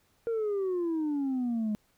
sine exponential sweep, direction down, 468.8 to 207.7 Hz, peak -25 dBFS, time 0.27-1.75 s, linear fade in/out 0 ms, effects tanh soft clip ceiling -26 dBFS + pink hiss -69 dBFS RMS until 1.97 s

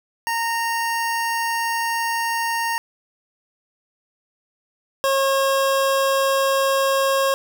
25% pulse tone pair in turn, 923 / 542.5 Hz, A#5 / C#5, -17 / -37 cents, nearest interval major sixth, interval 920 cents, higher first, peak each -17 / -13 dBFS, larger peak second, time 0.27-2.78 / 5.04-7.34 s, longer first, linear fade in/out 0 ms, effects none

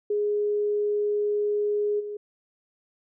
sine tone with level steps, 415.3 Hz, G#4, in tune, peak -22 / -31 dBFS, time 0.1-2.17 s, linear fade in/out 5 ms, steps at 1.99 s, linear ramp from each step 20 ms, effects none

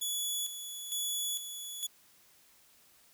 15% pulse tone with tremolo, 3410 Hz, G#7, 45 cents sharp, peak -25 dBFS, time 0.01-1.87 s, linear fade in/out 10 ms, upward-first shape square, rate 1.1 Hz, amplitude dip 60%, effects white hiss -63 dBFS RMS until 3.13 s

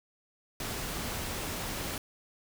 pink noise, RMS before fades -36 dBFS, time 0.6-1.98 s, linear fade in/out 2 ms, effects none

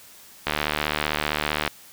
click train, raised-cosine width 0.3 ms, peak -6 dBFS, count 92, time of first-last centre 0.47-1.677 s, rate 75.4 Hz, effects white hiss -48 dBFS RMS until 1.92 s

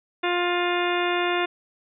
harmonic tone, 352.5 Hz, F4, 16 cents sharp, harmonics 1 / 2 / 3 / 4 / 5 / 6 / 7 / 8 / 10, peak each -25 / -28 / -30 / -31 / -32 / -33 / -33 / -34 / -35 dBFS, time 0.23-1.46 s, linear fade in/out 10 ms, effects none

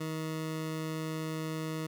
20% pulse tone, 158.3 Hz, D#3, 30 cents sharp, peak -29 dBFS, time 0-1.87 s, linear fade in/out 10 ms, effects none

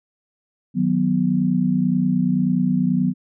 sine chord, B major, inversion first, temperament equal, 155.56 / 185 / 246.9 Hz, D#3 / F#3 / B3, 0 / 0 / 0 cents, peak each -24 / -19 / -20 dBFS, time 0.74-3.14 s, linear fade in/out 50 ms, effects none

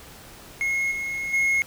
triangle tone with level steps, 2163 Hz, C#7, 43 cents flat, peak -20 / -25 / -17 dBFS, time 0.61-1.62 s, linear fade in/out 0 ms, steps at 0.91 / 1.33 s, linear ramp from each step 10 ms, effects pink hiss -45 dBFS RMS until 1.66 s

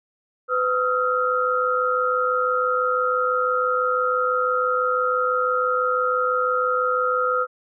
sine tone cluster, 503 / 1267 / 1373 Hz, B4 / D#6 / F6, +32 / +31 / -30 cents, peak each -23 dBFS, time 0.48-7.47 s, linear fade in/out 50 ms, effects none

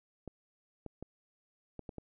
clicks, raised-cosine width 2 ms, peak -29 dBFS, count 6, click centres 0.277 / 0.863 / 1.026 / 1.793 / 1.892 / 1.983 s, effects none

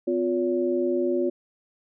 sine tone cluster, 254.3 / 354.7 / 566 Hz, C4 / F4 / C#5, -49 / +27 / +36 cents, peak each -28 / -23 / -29 dBFS, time 0.07-1.3 s, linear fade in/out 10 ms, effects none

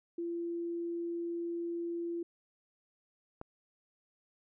sine tone, 340.8 Hz, F4, 42 cents flat, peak -34 dBFS, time 0.18-2.23 s, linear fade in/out 5 ms
click, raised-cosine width 1 ms, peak -28 dBFS, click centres 3.414 s
effects none

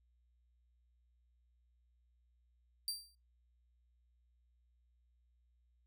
sawtooth tone with exponential decay, 4699 Hz, D8, in tune, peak -31 dBFS, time 2.88-3.15 s, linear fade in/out 1 ms, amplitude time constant 58 ms, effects noise-tail reverb RT60 0.2 s tail -18 dB re dry + added 60 Hz sine -70 dBFS peak until 5.86 s

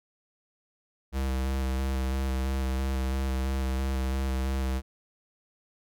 square tone with vibrato, 66 Hz, C2, 16 cents sharp, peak -27 dBFS, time 1.12-4.82 s, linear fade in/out 50 ms, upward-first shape square, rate 3 Hz, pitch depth 17 cents each way, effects none

